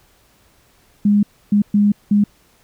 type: tone bursts at uneven times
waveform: sine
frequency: 205.5 Hz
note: G#3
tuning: 18 cents flat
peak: -10 dBFS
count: 4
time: 1.05-1.23 / 1.52-1.62 / 1.74-1.92 / 2.11-2.24 s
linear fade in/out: 5 ms
effects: pink hiss -55 dBFS RMS until 2.63 s

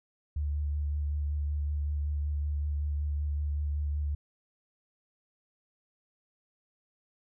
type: tone with vibrato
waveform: sine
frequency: 73.42 Hz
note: D2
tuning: in tune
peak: -28 dBFS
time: 0.36-4.15 s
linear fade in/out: 5 ms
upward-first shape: sine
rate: 5.3 Hz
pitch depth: 20 cents each way
effects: none

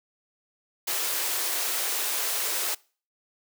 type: high-pass noise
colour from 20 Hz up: white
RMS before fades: -28 dBFS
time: 0.87-2.75 s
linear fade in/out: 10 ms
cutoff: 330 Hz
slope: 48 dB/octave
effects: noise-tail reverb RT60 0.4 s tail -24 dB re dry

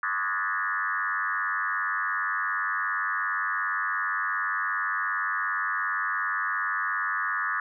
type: tone with frequency modulation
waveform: sine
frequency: 1457 Hz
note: F#6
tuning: 27 cents flat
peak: -25 dBFS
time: 0.03-7.6 s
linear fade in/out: 2 ms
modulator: 97.3 Hz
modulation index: 3.7
effects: none

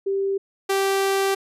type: tone pair in turn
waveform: sine / sawtooth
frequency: 392 / 390.3 Hz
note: G4 / G4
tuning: 0 / -8 cents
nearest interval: unison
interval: 8 cents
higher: first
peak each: -20 / -15 dBFS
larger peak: second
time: 0.06-0.38 / 0.69-1.35 s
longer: second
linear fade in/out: 10 ms
effects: resampled to 32000 Hz

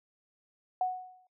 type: tone with exponential decay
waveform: sine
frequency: 738 Hz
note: F#5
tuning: 5 cents flat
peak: -24 dBFS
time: 0.81-1.27 s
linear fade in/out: 2 ms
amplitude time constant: 100 ms
effects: noise-tail reverb RT60 0.1 s tail -21 dB re dry

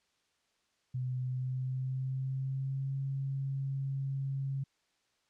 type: tone with pitch glide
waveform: sine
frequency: 127.1 to 136.22 Hz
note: C3 to C#3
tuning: -50 to -30 cents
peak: -32 dBFS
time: 0.94-4.64 s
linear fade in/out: 10 ms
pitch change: +120 cents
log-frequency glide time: 1.22-2.97 s
effects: white hiss -75 dBFS RMS until 5.29 s + low-pass 6000 Hz 12 dB/octave

